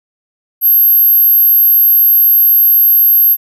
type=tone; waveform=sine; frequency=12544 Hz; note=G9; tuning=in tune; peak=-4 dBFS; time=0.61-3.37 s; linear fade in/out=50 ms; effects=tanh soft clip ceiling 0 dBFS